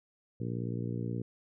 harmonic tone, 58.9 Hz, A#1, 19 cents sharp, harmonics 2 / 3 / 4 / 5 / 6 / 7 / 8, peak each -35 / -39 / -41 / -43 / -45 / -46 / -47 dBFS, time 0.4-1.22 s, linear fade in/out 5 ms, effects none

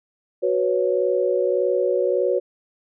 sine chord, F# suspended fourth, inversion none, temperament just, 370 / 493.3 / 555 Hz, F#4 / B4 / C#5, 0 / -2 / +2 cents, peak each -22 dBFS, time 0.42-2.4 s, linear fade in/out 20 ms, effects none

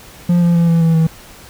triangle tone with pitch steps, 174.61 / 171.91 / 169.25 / 166.63 / 164.05 / 161.51 Hz, F3 / F3 / E3 / E3 / E3 / E3, 0 / -27 / +46 / +19 / -8 / -35 cents, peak -7 dBFS, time 0.29-1.07 s, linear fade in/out 5 ms, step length 130 ms, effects pink hiss -39 dBFS RMS until 1.49 s

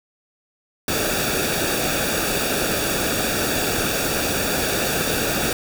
pink noise with comb filter, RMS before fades -22 dBFS, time 0.88-5.53 s, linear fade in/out 2 ms, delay 0.97 ms, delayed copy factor -0.7, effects none

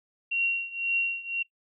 sine tone with tremolo, 2747 Hz, F7, 29 cents flat, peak -21 dBFS, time 0.31-1.43 s, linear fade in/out 10 ms, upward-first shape triangle, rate 1.9 Hz, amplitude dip 90%, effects noise-tail reverb RT60 0.1 s tail -19 dB re dry

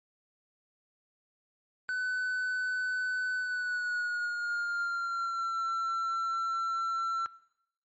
triangle tone with pitch glide, 1504 to 1347.7 Hz, F#6 to E6, +28 to +38 cents, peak -28 dBFS, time 1.89-7.26 s, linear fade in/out 0 ms, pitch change -190 cents, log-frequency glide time 3.36-5.53 s, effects noise-tail reverb RT60 0.8 s tail -19 dB re dry + MP3 32 kbps

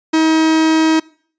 45% pulse tone, 318.3 Hz, D#4, 39 cents sharp, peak -10 dBFS, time 0.13-1 s, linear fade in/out 10 ms, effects noise-tail reverb RT60 0.5 s tail -23 dB re dry + resampled to 16000 Hz

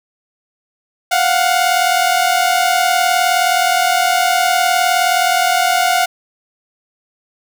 sawtooth tone pair together, 700.6 / 740 Hz, F5 / F#5, +5 / 0 cents, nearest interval minor second, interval 95 cents, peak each -11 dBFS, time 1.11-6.06 s, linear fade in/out 10 ms, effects none

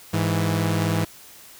sawtooth tone pair together, 103.4 / 164.14 Hz, G#2 / E3, -7 / -7 cents, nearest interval minor sixth, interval 800 cents, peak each -19 dBFS, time 0.13-1.05 s, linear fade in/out 10 ms, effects white hiss -46 dBFS RMS until 1.59 s

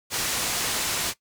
white low-pass noise, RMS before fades -27 dBFS, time 0.1-1.14 s, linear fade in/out 50 ms, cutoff 8800 Hz, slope 12 dB/octave, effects noise-tail reverb RT60 0.1 s tail -18 dB re dry

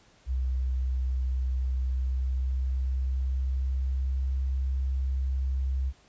sine tone with pitch glide, 64 to 65.99 Hz, C2 to C2, -38 to +15 cents, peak -25 dBFS, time 0.26-5.93 s, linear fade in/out 50 ms, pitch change +53 cents, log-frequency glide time 1.53-4.37 s, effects pink hiss -60 dBFS RMS until 6.08 s + resampled to 16000 Hz

